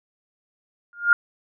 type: tone with exponential growth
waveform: sine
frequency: 1412 Hz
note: F6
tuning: 19 cents sharp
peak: -8 dBFS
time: 0.93-1.13 s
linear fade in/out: 1 ms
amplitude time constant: 42 ms
effects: none